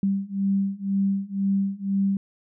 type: beating tone pair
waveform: sine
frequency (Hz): 195.3 / 197.3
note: G3 / G3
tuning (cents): -6 / +11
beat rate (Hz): 2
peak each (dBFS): -25 / -24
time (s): 0.03-2.17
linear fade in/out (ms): 2
effects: none